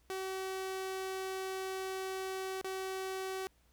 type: tone with dropouts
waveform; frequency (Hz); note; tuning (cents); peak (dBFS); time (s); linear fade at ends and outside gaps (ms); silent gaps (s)
sawtooth; 380; F#4; +46; -33; 0.1-3.47; 0; 2.613-2.645
effects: added 60 Hz sine -68 dBFS peak until 3.72 s + pink hiss -72 dBFS RMS until 3.72 s